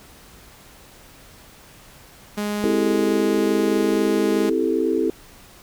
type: tone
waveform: sawtooth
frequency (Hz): 207.7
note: G#3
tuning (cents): 0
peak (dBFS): -19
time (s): 2.37-4.5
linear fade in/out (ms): 10
type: chord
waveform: sine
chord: A minor seventh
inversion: first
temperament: equal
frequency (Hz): 261.6 / 329.6 / 392 / 440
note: C4 / E4 / G4 / A4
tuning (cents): 0 / 0 / 0 / 0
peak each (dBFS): -25 / -22 / -24 / -23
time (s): 2.64-5.1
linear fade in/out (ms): 0
effects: pink hiss -47 dBFS RMS until 5.62 s